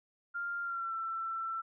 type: tone with pitch glide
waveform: sine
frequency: 1396.9 to 1339.2 Hz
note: F6 to E6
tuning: 0 to +27 cents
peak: -34 dBFS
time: 0.34-1.62 s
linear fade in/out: 20 ms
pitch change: -73 cents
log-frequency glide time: 0.62-0.93 s
effects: none